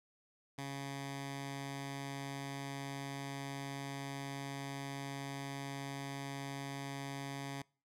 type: tone with notch filter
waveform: 10% pulse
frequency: 138.59 Hz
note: C#3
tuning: in tune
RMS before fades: -43 dBFS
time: 0.58-7.62 s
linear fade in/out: 5 ms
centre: 490 Hz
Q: 1.3
effects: noise-tail reverb RT60 0.4 s tail -25 dB re dry + low-pass 11000 Hz 12 dB/octave